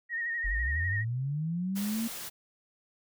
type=tone with vibrato; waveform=sine; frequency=1864.7 Hz; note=A#6; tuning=in tune; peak=-30 dBFS; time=0.09-1.05 s; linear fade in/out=50 ms; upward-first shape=sine; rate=12 Hz; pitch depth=42 cents each way
type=linear sweep; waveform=sine; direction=up; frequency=41.18 to 233.1 Hz; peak=-29 dBFS; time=0.44-2.08 s; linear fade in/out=10 ms
type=noise; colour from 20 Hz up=white; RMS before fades=-40 dBFS; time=1.75-2.3 s; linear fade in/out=20 ms
effects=none